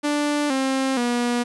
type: tone with pitch steps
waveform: sawtooth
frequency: 293.7 / 266.2 / 241.3 Hz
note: D4 / C4 / B3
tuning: 0 / +30 / -40 cents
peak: -16 dBFS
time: 0.03-1.44 s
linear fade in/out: 20 ms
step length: 470 ms
effects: resampled to 24000 Hz + 9-bit